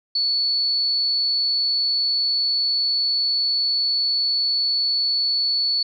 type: tone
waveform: sine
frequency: 4435 Hz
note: C#8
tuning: in tune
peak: -18 dBFS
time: 0.15-5.83 s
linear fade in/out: 5 ms
effects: none